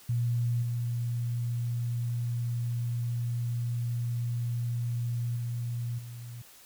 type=tone with level steps; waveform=sine; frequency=119.3 Hz; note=A#2; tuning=41 cents sharp; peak=-25 / -28 / -30 / -39 dBFS; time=0.09-6.42 s; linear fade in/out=5 ms; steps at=0.62 / 5.36 / 5.98 s; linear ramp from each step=10 ms; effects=white hiss -54 dBFS RMS until 6.65 s